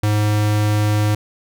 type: tone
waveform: square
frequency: 105.3 Hz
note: G#2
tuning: 24 cents sharp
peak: -15 dBFS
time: 0.03-1.15 s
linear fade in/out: 5 ms
effects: none